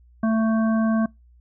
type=harmonic tone; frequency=222.2 Hz; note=A3; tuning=17 cents sharp; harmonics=1 / 3 / 5 / 7; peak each=-18 / -28 / -32 / -35 dBFS; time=0.23-1.06 s; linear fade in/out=5 ms; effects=noise-tail reverb RT60 0.2 s tail -25 dB re dry + added 60 Hz sine -50 dBFS peak until 1.4 s